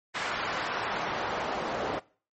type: noise with band-pass filter sweep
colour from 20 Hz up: pink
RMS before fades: -32 dBFS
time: 0.14-2 s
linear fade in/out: 20 ms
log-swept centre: 1500 to 640 Hz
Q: 0.92
effects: noise-tail reverb RT60 0.4 s tail -21 dB re dry + MP3 32 kbps